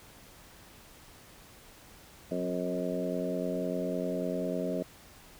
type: harmonic tone with a mistuned harmonic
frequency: 90 Hz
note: F#2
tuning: 47 cents flat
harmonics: 2 / 3 / 4 / 5 / 6 / 7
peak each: -36 / -36 / -39 / -38 / -38 / -36 dBFS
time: 2.31-4.83 s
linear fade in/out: 5 ms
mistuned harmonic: 3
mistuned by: -23 cents
effects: pink hiss -54 dBFS RMS until 5.39 s